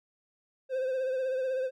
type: tone with vibrato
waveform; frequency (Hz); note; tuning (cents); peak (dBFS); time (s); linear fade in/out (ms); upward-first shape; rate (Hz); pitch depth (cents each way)
triangle; 520; C5; -11; -26; 0.69-1.71; 50; triangle; 16; 50
effects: none